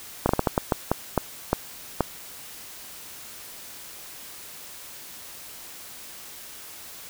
slowing click train, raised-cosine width 1 ms, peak -5 dBFS, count 11, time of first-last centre 0.26-2.007 s, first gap 32 ms, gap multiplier 1.35, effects white hiss -42 dBFS RMS until 7.09 s

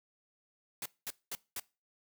white noise bursts, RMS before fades -39 dBFS, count 4, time 0.82-1.598 s, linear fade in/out 2 ms, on 37 ms, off 210 ms, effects noise-tail reverb RT60 0.3 s tail -22 dB re dry

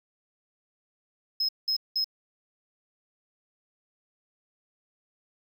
triangle tone bursts, 5140 Hz, E8, 45 cents flat, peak -22 dBFS, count 3, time 1.4-2.044 s, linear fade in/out 5 ms, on 88 ms, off 190 ms, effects tanh soft clip ceiling -18 dBFS

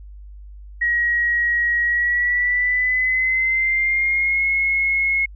sine tone with pitch glide, 1900 to 2170 Hz, A#6 to C#7, +33 to -37 cents, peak -16 dBFS, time 0.81-5.26 s, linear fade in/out 10 ms, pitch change +230 cents, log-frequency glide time 1.83-4.45 s, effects added 50 Hz sine -36 dBFS peak until 5.35 s

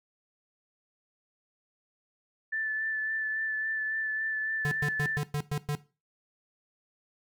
sine tone with vibrato, 1755 Hz, A6, 5 cents flat, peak -29 dBFS, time 2.52-5.18 s, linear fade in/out 10 ms, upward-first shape sine, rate 3.6 Hz, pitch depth 16 cents each way
square tone bursts, 146.9 Hz, D3, 1 cent sharp, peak -28 dBFS, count 7, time 4.65-5.751 s, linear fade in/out 0 ms, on 63 ms, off 110 ms
effects noise-tail reverb RT60 0.3 s tail -17 dB re dry

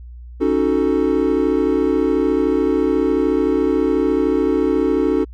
triangle chord, D# half-diminished seventh, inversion third, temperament equal, 277.2 / 311.1 / 370 / 440 Hz, C#4 / D#4 / F#4 / A4, 0 / 0 / 0 / 0 cents, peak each -18 dBFS, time 0.4-5.25 s, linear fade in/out 20 ms, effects added 60 Hz sine -33 dBFS peak until 5.33 s

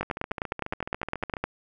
two click trains, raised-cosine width 0.5 ms, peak -12 / -18 dBFS, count 15 / 20, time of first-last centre 0.01-1.44 / 0.03-1.368 s, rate 9.79 / 14.2 Hz, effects none

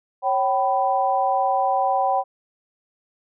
sine tone with amplitude modulation, 771 Hz, G5, 29 cents flat, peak -13 dBFS, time 0.22-2.24 s, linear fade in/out 50 ms, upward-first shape sine, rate 222 Hz, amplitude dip 100%, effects none

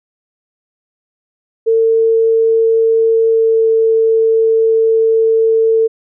sine tone with pitch glide, 451 to 448.1 Hz, A4 to A4, +43 to +32 cents, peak -8 dBFS, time 1.66-5.88 s, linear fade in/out 20 ms, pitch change -11 cents, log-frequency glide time 3.31-3.6 s, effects none

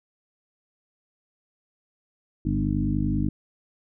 harmonic tone with a mistuned harmonic, 50.3 Hz, G1, 45 cents sharp, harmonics 1 / 2 / 3 / 4 / 5 / 6, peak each -29 / -29 / -29 / -29 / -29 / -29 dBFS, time 2.45-3.29 s, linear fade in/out 5 ms, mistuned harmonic 3, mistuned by -43 cents, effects none

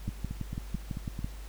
two click trains, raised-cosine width 5 ms, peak -21 / -23 dBFS, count 8 / 6, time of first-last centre 0.08-1.245 / 0.09-1.191 s, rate 6.01 / 4.54 Hz, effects added 50 Hz sine -40 dBFS peak until 1.48 s + pink hiss -52 dBFS RMS until 1.48 s

